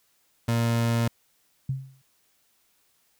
30% pulse tone, 116.54 Hz, A#2, in tune, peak -19 dBFS, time 0.48-1.08 s, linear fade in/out 5 ms
sine tone with exponential decay, 133.5 Hz, C3, 35 cents sharp, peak -22 dBFS, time 1.69-2.02 s, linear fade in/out 5 ms, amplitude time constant 71 ms
effects white hiss -67 dBFS RMS until 3.19 s

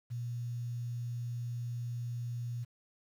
sine tone with quantisation, 120 Hz, B2, 49 cents flat, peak -35 dBFS, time 0.1-2.65 s, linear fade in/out 20 ms, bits 10, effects none

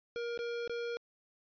square tone with dropouts, 472 Hz, A#4, 22 cents sharp, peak -36 dBFS, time 0.16-0.97 s, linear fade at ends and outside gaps 0 ms, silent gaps 0.376-0.39 / 0.676-0.696 s, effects resampled to 11025 Hz

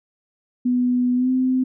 sine tone with pitch glide, 247.8 to 257.4 Hz, B3 to C4, +6 to -28 cents, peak -16 dBFS, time 0.65-1.64 s, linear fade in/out 10 ms, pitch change +66 cents, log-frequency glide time 1.15-1.3 s, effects none

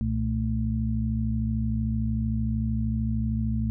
sine tone cluster, 65.3 / 118.5 / 221.2 Hz, C2 / A#2 / A3, -3 / +29 / +9 cents, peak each -28 dBFS, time 0.01-3.7 s, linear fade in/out 0 ms, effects none

